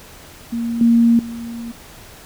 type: tone with level steps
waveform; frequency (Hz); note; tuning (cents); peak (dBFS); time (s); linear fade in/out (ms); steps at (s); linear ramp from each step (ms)
sine; 233; A#3; -1; -19 / -9 / -26; 0.52-1.72; 10; 0.81 / 1.19; 2
effects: pink hiss -41 dBFS RMS until 2.25 s